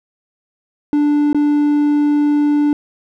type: tone with dropouts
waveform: triangle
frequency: 293.7 Hz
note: D4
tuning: in tune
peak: -9 dBFS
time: 0.93-2.73 s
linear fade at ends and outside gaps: 1 ms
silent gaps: 1.33-1.346 s
effects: none